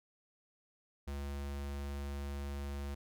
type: tone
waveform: square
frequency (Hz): 70.5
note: C#2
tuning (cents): +30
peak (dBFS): -39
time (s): 1.07-2.95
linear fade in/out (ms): 10
effects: none